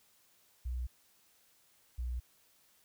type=tone pair in turn; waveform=sine; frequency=61.74 / 60.93 Hz; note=B1 / B1; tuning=0 / -23 cents; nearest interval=unison; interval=23 cents; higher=first; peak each=-34 / -34 dBFS; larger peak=neither; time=0.65-0.87 / 1.98-2.2 s; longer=neither; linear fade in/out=10 ms; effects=white hiss -68 dBFS RMS until 2.84 s